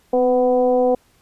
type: tone with frequency modulation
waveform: sine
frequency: 501 Hz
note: B4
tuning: 25 cents sharp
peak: -13 dBFS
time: 0.13-0.95 s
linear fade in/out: 5 ms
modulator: 247 Hz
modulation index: 0.8
effects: pink hiss -58 dBFS RMS until 1.21 s + resampled to 32000 Hz